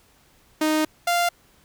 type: tone pair in turn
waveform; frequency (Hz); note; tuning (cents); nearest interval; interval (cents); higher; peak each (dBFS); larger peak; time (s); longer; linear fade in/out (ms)
sawtooth; 310 / 695.9; D#4 / F5; -6 / -6; octave + major second; 1400; second; -15; neither; 0.61-0.85 / 1.07-1.29; first; 5
effects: pink hiss -58 dBFS RMS until 1.64 s